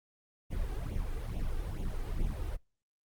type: noise with flanger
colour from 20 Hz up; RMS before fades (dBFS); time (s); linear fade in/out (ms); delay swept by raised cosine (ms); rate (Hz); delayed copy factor
brown; -34; 0.5-2.57; 20; 0.3 to 2.6; 2.3; +0.8
effects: noise-tail reverb RT60 0.3 s tail -26 dB re dry + Opus 32 kbps

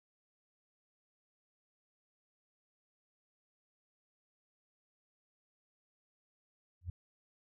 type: tone with exponential growth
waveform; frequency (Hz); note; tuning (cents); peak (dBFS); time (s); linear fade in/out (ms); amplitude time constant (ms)
sine; 87.31; F2; 0; -33; 6.81-6.9; 5; 19
effects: none

